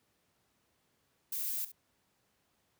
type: noise with echo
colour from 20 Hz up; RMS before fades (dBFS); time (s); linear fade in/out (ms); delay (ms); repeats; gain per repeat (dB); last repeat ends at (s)
violet; -36; 1.32-1.65; 5; 69; 1; -14; 1.719
effects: pink hiss -75 dBFS RMS until 2.79 s + high-pass 80 Hz 12 dB/octave